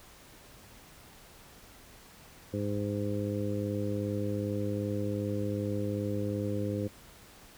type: harmonic tone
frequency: 102.6 Hz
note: G#2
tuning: 21 cents flat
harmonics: 1 / 2 / 3 / 4 / 5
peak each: -34 / -36 / -36 / -39 / -37 dBFS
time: 2.53-6.88 s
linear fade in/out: 10 ms
effects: pink hiss -54 dBFS RMS until 7.57 s